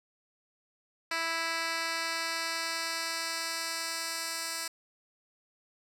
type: tone with band-pass filter sweep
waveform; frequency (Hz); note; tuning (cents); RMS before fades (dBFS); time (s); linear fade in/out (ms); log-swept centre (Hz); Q
10% pulse; 329.6; E4; 0; -34; 1.11-4.68; 5; 3100 to 7300; 0.86
effects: none